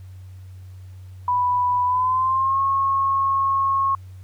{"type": "tone with pitch glide", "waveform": "sine", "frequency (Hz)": [987.8, 1089.7], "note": ["B5", "C#6"], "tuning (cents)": [0, -30], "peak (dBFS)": -17, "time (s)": [1.28, 3.95], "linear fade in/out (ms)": 2, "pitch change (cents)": 170, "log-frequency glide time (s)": [1.84, 2.61], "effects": ["added 93 Hz sine -37 dBFS peak until 4.23 s", "pink hiss -59 dBFS RMS until 4.23 s"]}